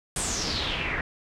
pink noise with low-pass filter sweep, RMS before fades -29 dBFS, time 0.16-1.01 s, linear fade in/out 2 ms, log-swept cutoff 9200 to 1800 Hz, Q 5.2, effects none

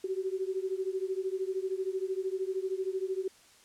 sine beating tone pair, 373.9 / 386.9 Hz, F#4 / G4, +18 / -23 cents, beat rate 13 Hz, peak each -33 / -34 dBFS, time 0.04-3.28 s, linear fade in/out 5 ms, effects white hiss -59 dBFS RMS until 3.64 s + low-pass 9000 Hz 12 dB/octave

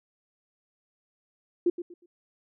sine tone with echo, 349.2 Hz, F4, in tune, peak -19 dBFS, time 1.66-1.7 s, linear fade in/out 5 ms, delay 120 ms, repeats 3, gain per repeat -12 dB, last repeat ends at 2.06 s, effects none

